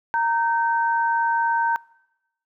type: tone pair together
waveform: sine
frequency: 926 / 1543.5 Hz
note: A#5 / G6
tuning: -12 / -27 cents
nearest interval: major sixth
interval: 885 cents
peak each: -20 / -24 dBFS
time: 0.14-1.76 s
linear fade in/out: 0 ms
effects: noise-tail reverb RT60 0.9 s tail -24 dB re dry